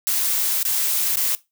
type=noise with dropouts; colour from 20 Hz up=blue; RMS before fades=-21 dBFS; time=0.07-1.35 s; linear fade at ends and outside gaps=0 ms; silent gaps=0.629-0.652 / 1.157-1.17 s; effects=noise-tail reverb RT60 0.2 s tail -18 dB re dry